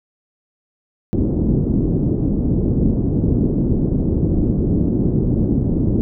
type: low-pass noise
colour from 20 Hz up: white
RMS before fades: -17 dBFS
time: 1.13-6.01 s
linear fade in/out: 0 ms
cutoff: 310 Hz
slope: 24 dB/octave
effects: none